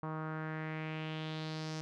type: tone with low-pass filter sweep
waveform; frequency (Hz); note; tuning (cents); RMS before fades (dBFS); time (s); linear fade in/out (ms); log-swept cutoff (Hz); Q
sawtooth; 157; D#3; +16; -40; 0.03-1.81; 0; 1100 to 5800; 3
effects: none